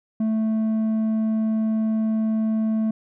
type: tone with low-pass filter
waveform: square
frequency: 219.8 Hz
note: A3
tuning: 2 cents flat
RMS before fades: -22 dBFS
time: 0.2-2.91 s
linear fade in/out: 5 ms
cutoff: 440 Hz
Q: 0.54
effects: none